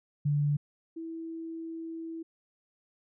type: tone pair in turn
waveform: sine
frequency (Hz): 145.9 / 327.5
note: D3 / E4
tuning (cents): -11 / -11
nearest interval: octave + major second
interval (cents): 1400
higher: second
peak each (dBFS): -24 / -36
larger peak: first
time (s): 0.25-0.57 / 0.96-2.23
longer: second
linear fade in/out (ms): 10
effects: none